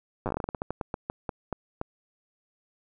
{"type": "slowing click train", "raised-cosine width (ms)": 1, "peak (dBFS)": -16, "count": 20, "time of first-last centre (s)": [0.26, 1.814], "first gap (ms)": 8, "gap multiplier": 1.22, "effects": []}